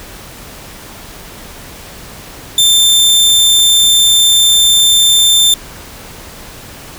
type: tone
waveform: sawtooth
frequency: 3570 Hz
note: A7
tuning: 24 cents sharp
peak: -3 dBFS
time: 2.58-5.54 s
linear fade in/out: 2 ms
effects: pink hiss -32 dBFS RMS until 6.98 s